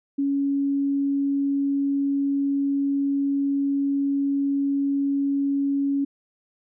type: tone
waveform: sine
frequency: 279 Hz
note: C#4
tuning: 11 cents sharp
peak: -20 dBFS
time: 0.18-6.05 s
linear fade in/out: 10 ms
effects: none